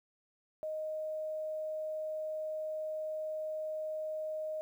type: tone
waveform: sine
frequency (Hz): 622.3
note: D#5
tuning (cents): 0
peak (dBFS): -35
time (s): 0.63-4.61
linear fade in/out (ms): 0
effects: 11-bit